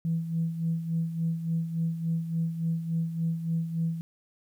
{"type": "tone with tremolo", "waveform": "sine", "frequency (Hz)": 164.81, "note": "E3", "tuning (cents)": 0, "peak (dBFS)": -23, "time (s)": [0.05, 4.01], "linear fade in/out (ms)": 0, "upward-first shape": "sine", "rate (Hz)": 3.5, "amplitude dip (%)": 65, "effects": ["tanh soft clip ceiling -19 dBFS", "10-bit"]}